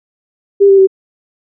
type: tone with pitch steps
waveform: sine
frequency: 399 / 391.2 / 383.6 Hz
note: G4 / G4 / G4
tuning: +31 / -4 / -37 cents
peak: -3 dBFS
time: 0.6-0.873 s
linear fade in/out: 20 ms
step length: 91 ms
effects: none